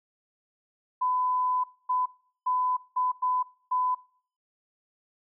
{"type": "tone bursts at uneven times", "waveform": "sine", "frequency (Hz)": 1005, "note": "B5", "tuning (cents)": 30, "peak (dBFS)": -23, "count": 6, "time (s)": [[1.01, 1.64], [1.89, 2.06], [2.46, 2.77], [2.96, 3.12], [3.22, 3.43], [3.71, 3.95]], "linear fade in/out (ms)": 10, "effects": ["noise-tail reverb RT60 0.5 s tail -23 dB re dry"]}